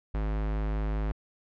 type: tone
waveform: square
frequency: 52.5 Hz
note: G#1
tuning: 19 cents sharp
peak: -28 dBFS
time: 0.14-1.12 s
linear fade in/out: 5 ms
effects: low-pass 2000 Hz 12 dB/octave